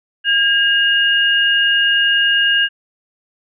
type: tone pair together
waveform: sine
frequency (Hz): 1624.1 / 2846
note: G#6 / F7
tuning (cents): -39 / +32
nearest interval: minor seventh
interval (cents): 971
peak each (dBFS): -14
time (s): 0.24-2.69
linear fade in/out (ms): 50
effects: none